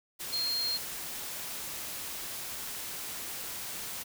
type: tone in noise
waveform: sine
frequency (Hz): 4217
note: C8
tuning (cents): +13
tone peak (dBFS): -29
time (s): 0.32-0.78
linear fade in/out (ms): 20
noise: white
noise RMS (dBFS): -39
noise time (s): 0.19-4.04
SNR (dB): +7
effects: none